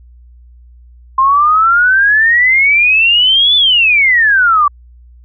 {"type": "exponential two-way sweep", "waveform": "sine", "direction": "up then down", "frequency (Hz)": [1046.5, 3520, 1138], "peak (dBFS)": -6, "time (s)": [1.18, 4.68], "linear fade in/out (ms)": 5, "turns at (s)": 3.56, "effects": ["added 60 Hz sine -37 dBFS peak until 5.24 s"]}